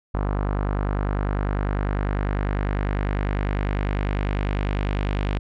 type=tone with low-pass filter sweep; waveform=sawtooth; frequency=50 Hz; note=G1; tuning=35 cents sharp; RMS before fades=-24 dBFS; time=0.14-5.39 s; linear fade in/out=5 ms; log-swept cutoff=1200 to 2900 Hz; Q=1.6; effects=none